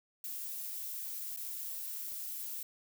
violet noise with dropouts, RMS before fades -41 dBFS, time 0.24-2.63 s, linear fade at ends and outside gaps 2 ms, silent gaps 1.363-1.372 s, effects none

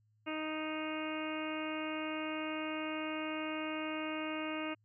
harmonic tone, 311.1 Hz, D#4, in tune, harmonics 1 / 2 / 3 / 4 / 5 / 6 / 7 / 8 / 9, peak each -39 / -43 / -48 / -45 / -49 / -54 / -47 / -47 / -47 dBFS, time 0.26-4.75 s, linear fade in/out 20 ms, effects added 107 Hz sine -69 dBFS peak until 4.84 s

